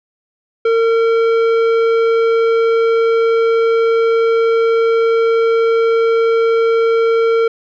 triangle tone with tanh clipping, 456.1 Hz, A#4, 38 cents flat, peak -12 dBFS, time 0.65-7.48 s, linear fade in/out 5 ms, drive 16 dB, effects none

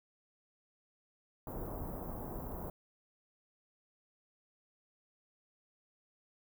pink band-stop noise, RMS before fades -42 dBFS, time 1.47-2.7 s, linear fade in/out 2 ms, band 980 to 16000 Hz, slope 24 dB/octave, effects none

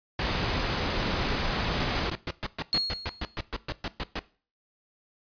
pink noise, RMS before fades -28 dBFS, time 0.19-2.1 s, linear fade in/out 2 ms
pink noise bursts, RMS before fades -31 dBFS, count 16, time 1.8-4.192 s, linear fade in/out 0 ms, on 37 ms, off 120 ms
sine tone with exponential decay, 4300 Hz, C8, 47 cents sharp, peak -21 dBFS, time 2.73-3.38 s, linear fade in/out 0 ms, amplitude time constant 140 ms
effects noise-tail reverb RT60 0.4 s tail -19 dB re dry + resampled to 11025 Hz

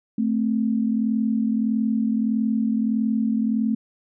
sine tone pair together, 220 / 261.6 Hz, A3 / C4, 0 / 0 cents, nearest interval minor third, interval 300 cents, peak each -20 / -25 dBFS, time 0.18-3.75 s, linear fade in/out 5 ms, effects none

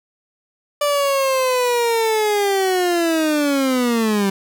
30% pulse linear sweep, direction down, 587.3 to 192.9 Hz, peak -13 dBFS, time 0.81-4.3 s, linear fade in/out 5 ms, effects none

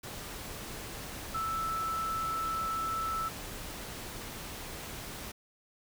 sine tone in noise, 1318 Hz, E6, 1 cent flat, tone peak -31 dBFS, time 1.34-3.29 s, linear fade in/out 10 ms, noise pink, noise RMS -42 dBFS, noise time 0.03-5.32 s, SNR +8 dB, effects none

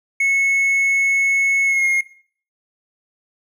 triangle tone with pitch glide, 2195 to 2144 Hz, C#7 to C7, -18 to +42 cents, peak -13 dBFS, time 0.2-2.01 s, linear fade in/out 5 ms, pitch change -40 cents, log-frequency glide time 1.65-1.86 s, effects noise-tail reverb RT60 0.5 s tail -17 dB re dry

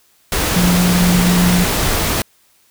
sine tone in noise, 178 Hz, F3, 33 cents sharp, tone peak -11 dBFS, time 0.56-1.64 s, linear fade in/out 2 ms, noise pink, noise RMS -17 dBFS, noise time 0.32-2.22 s, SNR +3 dB, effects white hiss -55 dBFS RMS until 2.7 s

